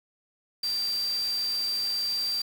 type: tone in noise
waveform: sine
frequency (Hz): 4699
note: D8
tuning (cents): 0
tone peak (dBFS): -26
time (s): 0.63-2.42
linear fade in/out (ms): 5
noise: white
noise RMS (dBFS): -41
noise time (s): 0.63-2.42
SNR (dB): +12
effects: none